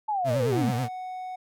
sine linear sweep, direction down, 880 to 186.2 Hz, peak -24 dBFS, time 0.08-0.71 s, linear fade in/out 10 ms
35% pulse tone with vibrato, 123.47 Hz, B2, in tune, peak -24 dBFS, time 0.24-0.89 s, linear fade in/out 50 ms, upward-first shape sine, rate 9.2 Hz, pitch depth 130 cents each way
triangle tone, 740 Hz, F#5, in tune, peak -31 dBFS, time 0.52-1.36 s, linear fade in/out 10 ms
effects none

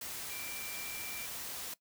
sine tone in noise, 2352 Hz, D7, 2 cents sharp, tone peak -46 dBFS, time 0.3-1.26 s, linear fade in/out 5 ms, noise white, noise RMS -42 dBFS, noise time 0.01-1.74 s, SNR -7 dB, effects noise-tail reverb RT60 0.1 s tail -19 dB re dry

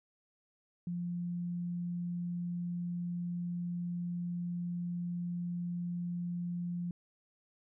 sine tone, 174.61 Hz, F3, in tune, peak -34 dBFS, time 0.87-6.91 s, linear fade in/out 2 ms, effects none

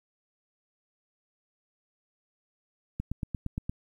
click train, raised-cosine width 5 ms, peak -19 dBFS, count 7, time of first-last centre 3-3.695 s, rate 8.63 Hz, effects 10-bit

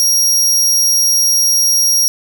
sawtooth tone, 5630 Hz, F8, 13 cents sharp, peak -7 dBFS, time 0-2.08 s, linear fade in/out 0 ms, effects none

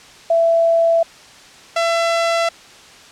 sine / sawtooth tone pair in turn, 666 / 671.4 Hz, E5 / E5, +18 / +32 cents, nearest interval unison, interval 14 cents, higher second, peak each -11 dBFS, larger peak neither, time 0.3-1.03 / 1.76-2.49 s, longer neither, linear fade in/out 5 ms, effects white hiss -42 dBFS RMS until 3.11 s + low-pass 6000 Hz 12 dB/octave

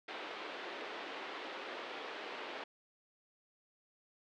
pink band-pass noise, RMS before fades -45 dBFS, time 0.08-2.64 s, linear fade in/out 5 ms, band 340 to 3600 Hz, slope 24 dB/octave, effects none

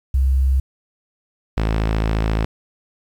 sine / sawtooth tone pair in turn, 66.4 / 54.31 Hz, C2 / A1, +26 / -22 cents, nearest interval minor third, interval 348 cents, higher first, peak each -13 dBFS, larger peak neither, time 0.14-0.6 / 1.57-2.45 s, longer second, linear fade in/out 5 ms, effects low-pass 4000 Hz 12 dB/octave + 8-bit

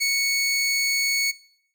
20% pulse tone, 2217 Hz, C#7, in tune, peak -15 dBFS, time 0-1.32 s, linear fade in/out 20 ms, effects noise-tail reverb RT60 0.7 s tail -21 dB re dry

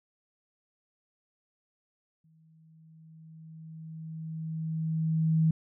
sine tone with exponential growth, 160 Hz, D#3, 49 cents sharp, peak -20 dBFS, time 2.24-5.51 s, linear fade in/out 5 ms, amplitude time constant 710 ms, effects none

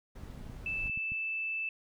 brown noise, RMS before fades -45 dBFS, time 0.15-0.89 s, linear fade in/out 10 ms
clicks, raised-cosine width 5 ms, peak -33 dBFS, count 10, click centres 0.236 / 0.301 / 0.377 / 0.411 / 0.467 / 0.499 / 0.859 / 0.897 / 0.975 / 1.12 s
sine tone, 2637 Hz, E7, in tune, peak -32 dBFS, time 0.66-1.69 s, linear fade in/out 2 ms
effects none

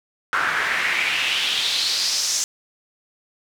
pink noise with band-pass filter sweep, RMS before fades -22 dBFS, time 0.33-2.44 s, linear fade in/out 0 ms, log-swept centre 1400 to 6400 Hz, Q 3.4, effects none

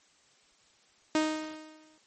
sawtooth tone with exponential decay, 311.1 Hz, D#4, in tune, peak -19 dBFS, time 1.15-1.98 s, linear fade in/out 2 ms, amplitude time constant 180 ms, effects white hiss -64 dBFS RMS until 2.06 s + MP3 32 kbps

